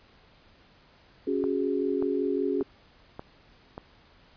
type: chord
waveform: sine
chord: C# suspended fourth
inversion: none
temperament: equal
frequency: 277.2 / 370 / 415.3 Hz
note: C#4 / F#4 / G#4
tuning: 0 / 0 / 0 cents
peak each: -29 dBFS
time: 1.27-2.63 s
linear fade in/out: 5 ms
type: click train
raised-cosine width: 1 ms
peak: -23 dBFS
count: 5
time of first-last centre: 1.44-3.779 s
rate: 1.71 Hz
effects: pink hiss -58 dBFS RMS until 4.36 s + resampled to 11025 Hz